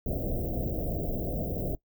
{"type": "band-stop noise", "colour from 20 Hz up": "pink", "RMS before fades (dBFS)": -31, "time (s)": [0.06, 1.75], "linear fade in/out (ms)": 2, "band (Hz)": [700, 16000], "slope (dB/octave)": 96, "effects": ["noise-tail reverb RT60 0.1 s tail -21 dB re dry"]}